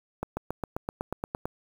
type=accelerating click train; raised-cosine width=1 ms; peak=-16 dBFS; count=11; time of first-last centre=0.23-1.455 s; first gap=140 ms; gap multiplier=0.97; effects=7-bit